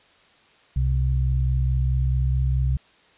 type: tone pair together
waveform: sine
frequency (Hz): 64.4 / 129.07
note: C2 / C3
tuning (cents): -27 / -23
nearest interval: octave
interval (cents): 1204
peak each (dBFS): -20 / -23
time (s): 0.76-2.77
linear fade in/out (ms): 5
effects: white hiss -56 dBFS RMS until 3.17 s + resampled to 8000 Hz